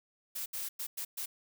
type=noise bursts at uneven times; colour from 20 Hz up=blue; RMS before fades=-38 dBFS; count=5; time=0.35-0.46 / 0.53-0.69 / 0.79-0.87 / 0.97-1.05 / 1.17-1.26 s; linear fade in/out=10 ms; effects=none